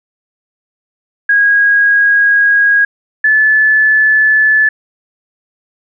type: tone pair in turn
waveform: sine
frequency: 1643 / 1733.4 Hz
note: G#6 / A6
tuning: -19 / -26 cents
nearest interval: minor second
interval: 93 cents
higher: second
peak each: -6 / -6 dBFS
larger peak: neither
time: 1.29-2.85 / 3.24-4.69 s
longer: first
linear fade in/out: 5 ms
effects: none